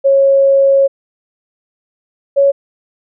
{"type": "tone pair in turn", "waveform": "sine", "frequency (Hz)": [548, 556.6], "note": ["C#5", "C#5"], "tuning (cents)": [-20, 7], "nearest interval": "unison", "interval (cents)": 27, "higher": "second", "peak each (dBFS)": -6, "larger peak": "neither", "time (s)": [[0.04, 0.88], [2.36, 2.52]], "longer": "first", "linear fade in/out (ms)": 20, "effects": []}